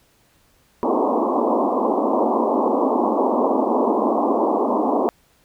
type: band-pass noise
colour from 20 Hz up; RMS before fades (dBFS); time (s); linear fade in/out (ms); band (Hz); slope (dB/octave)
pink; -19; 0.83-5.09; 0; 220 to 1100; 96
effects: pink hiss -59 dBFS RMS until 5.44 s